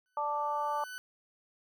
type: tone with exponential growth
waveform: 40% pulse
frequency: 1500 Hz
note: F#6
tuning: 23 cents sharp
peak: -38 dBFS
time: 0.06-0.98 s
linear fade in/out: 0 ms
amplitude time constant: 200 ms
type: harmonic tone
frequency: 293.7 Hz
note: D4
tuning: in tune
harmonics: 2 / 3 / 4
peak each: -38 / -32 / -35 dBFS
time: 0.17-0.84 s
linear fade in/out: 2 ms
effects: none